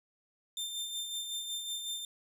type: tone with tremolo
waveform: sawtooth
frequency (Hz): 3589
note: A7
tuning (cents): +34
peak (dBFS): -31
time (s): 0.57-2.05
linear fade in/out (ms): 2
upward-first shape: sine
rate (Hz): 5.4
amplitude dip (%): 45
effects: resampled to 32000 Hz